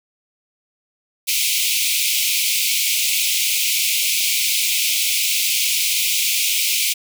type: high-pass noise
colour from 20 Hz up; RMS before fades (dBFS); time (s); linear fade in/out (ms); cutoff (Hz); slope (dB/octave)
pink; -19; 1.27-6.94; 20; 2200; 96
effects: none